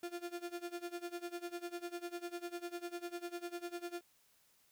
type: tone with tremolo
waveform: 35% pulse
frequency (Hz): 347.8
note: F4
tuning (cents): -7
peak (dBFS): -37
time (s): 0.03-4.01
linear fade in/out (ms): 2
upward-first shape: sine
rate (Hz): 10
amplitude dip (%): 90
effects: white hiss -71 dBFS RMS until 4.71 s